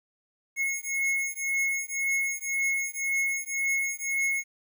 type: beating tone pair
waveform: square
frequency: 2174 / 2175.9 Hz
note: C#7 / C#7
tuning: -34 / -33 cents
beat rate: 1.9 Hz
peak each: -30 / -30 dBFS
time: 0.56-4.44 s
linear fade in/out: 50 ms
effects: 10-bit